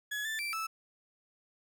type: tone with pitch steps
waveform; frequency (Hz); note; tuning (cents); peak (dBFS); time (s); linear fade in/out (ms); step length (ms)
35% pulse; 1691 / 1765 / 2343 / 1312; G#6 / A6 / D7 / E6; +31 / +5 / -5 / -9; -32; 0.11-0.67; 10; 140
effects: none